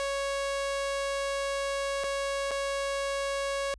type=tone with dropouts; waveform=sawtooth; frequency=554.4 Hz; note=C#5; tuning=in tune; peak=-25 dBFS; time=0-3.74 s; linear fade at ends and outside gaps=0 ms; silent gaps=2.037-2.041 / 2.509-2.514 s; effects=added 50 Hz sine -49 dBFS peak until 3.78 s + resampled to 22050 Hz